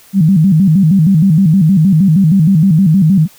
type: tone with vibrato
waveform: sine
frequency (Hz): 174.9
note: F3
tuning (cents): +3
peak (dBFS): -5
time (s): 0.13-3.28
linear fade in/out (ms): 50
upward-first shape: square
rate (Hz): 6.4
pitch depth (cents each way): 190
effects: white hiss -43 dBFS RMS until 3.38 s